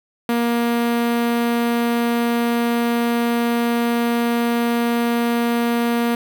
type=tone with notch filter; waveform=sawtooth; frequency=235.8 Hz; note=A#3; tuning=20 cents sharp; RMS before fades=-19 dBFS; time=0.29-6.15 s; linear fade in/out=2 ms; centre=6400 Hz; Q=0.79; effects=7-bit